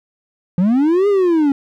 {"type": "linear two-way sweep", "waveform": "triangle", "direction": "up then down", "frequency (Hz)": [168.6, 415.3, 271.7], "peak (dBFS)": -9, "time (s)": [0.58, 1.52], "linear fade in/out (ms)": 2, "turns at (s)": 1.08, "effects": []}